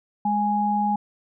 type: tone pair together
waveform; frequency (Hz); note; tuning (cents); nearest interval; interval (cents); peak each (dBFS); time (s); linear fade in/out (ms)
sine; 207.3 / 830.6; G#3 / G#5; -3 / 0; 2 octaves; 2403; -24 / -21; 0.25-0.96; 5
effects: none